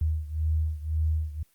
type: beating tone pair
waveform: sine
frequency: 77.78 / 79.68 Hz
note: D#2 / D#2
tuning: 0 / +42 cents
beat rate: 1.9 Hz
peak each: -26 / -29 dBFS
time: 0.01-1.43 s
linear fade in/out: 5 ms
effects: white hiss -66 dBFS RMS until 1.54 s + Opus 24 kbps